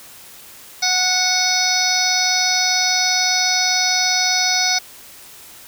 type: harmonic tone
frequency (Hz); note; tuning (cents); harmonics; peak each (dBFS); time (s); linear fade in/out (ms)
737; F#5; -7; 1 / 2 / 3 / 5 / 6 / 7 / 8; -24 / -26 / -22 / -26 / -23 / -20 / -22; 0.82-4.79; 10
effects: white hiss -41 dBFS RMS until 5.67 s